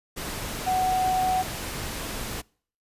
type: tone in noise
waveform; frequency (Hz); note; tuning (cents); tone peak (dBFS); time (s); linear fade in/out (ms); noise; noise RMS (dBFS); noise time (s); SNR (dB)
sine; 745; F#5; +12; -21; 0.66-1.43; 20; pink; -33; 0.16-2.42; +9
effects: noise-tail reverb RT60 0.5 s tail -26 dB re dry + resampled to 32000 Hz